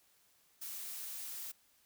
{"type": "noise", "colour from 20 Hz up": "blue", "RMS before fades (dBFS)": -44, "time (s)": [0.61, 1.52], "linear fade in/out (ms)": 10, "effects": ["white hiss -70 dBFS RMS until 1.85 s"]}